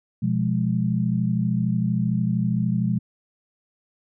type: chord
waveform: sine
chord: F diminished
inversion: second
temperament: equal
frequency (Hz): 123.47 / 174.61 / 207.7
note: Cb3 / F3 / Ab3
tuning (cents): 0 / 0 / 0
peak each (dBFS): -24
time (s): 0.22-2.99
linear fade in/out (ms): 10
effects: none